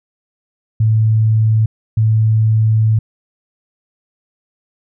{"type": "tone bursts at uneven times", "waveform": "sine", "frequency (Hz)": 110, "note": "A2", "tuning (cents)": 0, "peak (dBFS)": -9, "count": 2, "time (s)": [[0.8, 1.66], [1.97, 2.99]], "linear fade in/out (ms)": 5, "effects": []}